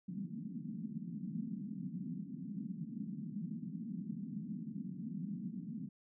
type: band-pass noise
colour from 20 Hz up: white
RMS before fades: -43 dBFS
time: 0.08-5.89 s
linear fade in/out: 10 ms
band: 160 to 240 Hz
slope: 48 dB/octave
effects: none